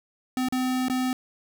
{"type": "tone with dropouts", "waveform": "square", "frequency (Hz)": 255.7, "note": "C4", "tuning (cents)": -40, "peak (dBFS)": -24, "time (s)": [0.37, 1.13], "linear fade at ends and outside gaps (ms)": 1, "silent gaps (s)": [[0.486, 0.524], [0.884, 0.898]], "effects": []}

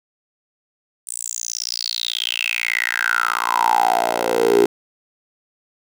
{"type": "tone with high-pass filter sweep", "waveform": "10% pulse", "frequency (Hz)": 58.3, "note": "A#1", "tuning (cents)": 1, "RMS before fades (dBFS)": -20, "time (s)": [1.07, 4.66], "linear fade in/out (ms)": 5, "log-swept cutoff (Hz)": [8900, 380], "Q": 8.6, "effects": []}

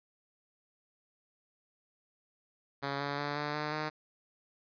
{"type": "tone with pitch steps", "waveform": "5% pulse", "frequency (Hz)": [139.9, 142.51, 145.17, 147.88, 150.64, 153.45], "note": ["C#3", "C#3", "D3", "D3", "D3", "D#3"], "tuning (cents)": [16, 48, -20, 12, 44, -24], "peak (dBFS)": -22, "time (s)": [2.82, 3.9], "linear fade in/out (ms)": 20, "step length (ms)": 180, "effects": ["resampled to 11025 Hz"]}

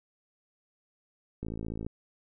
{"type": "click train", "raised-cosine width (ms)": 3, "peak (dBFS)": -24, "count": 25, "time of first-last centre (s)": [1.43, 1.866], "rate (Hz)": 55.1, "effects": []}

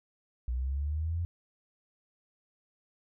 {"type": "linear sweep", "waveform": "sine", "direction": "up", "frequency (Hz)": [59.4, 87.31], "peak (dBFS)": -29, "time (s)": [0.48, 1.25], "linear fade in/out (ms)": 0, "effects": []}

